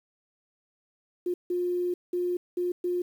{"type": "tone bursts at uneven times", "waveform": "sine", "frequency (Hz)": 355.8, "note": "F4", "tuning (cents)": 32, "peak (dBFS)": -25, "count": 5, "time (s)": [[1.26, 1.34], [1.5, 1.94], [2.13, 2.37], [2.57, 2.72], [2.84, 3.02]], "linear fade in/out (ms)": 5, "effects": ["9-bit"]}